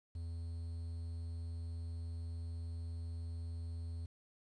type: tone with quantisation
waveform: triangle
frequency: 83.5 Hz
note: E2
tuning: 23 cents sharp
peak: -38 dBFS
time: 0.15-4.06 s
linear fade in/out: 5 ms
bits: 11
effects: resampled to 24000 Hz